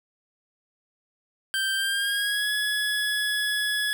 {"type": "tone with pitch glide", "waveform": "25% pulse", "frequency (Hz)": [1568, 1690.3], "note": ["G6", "G#6"], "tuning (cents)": [0, 30], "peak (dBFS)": -20, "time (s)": [1.54, 3.93], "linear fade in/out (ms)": 0, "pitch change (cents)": 130, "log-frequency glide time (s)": [1.75, 2.52], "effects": []}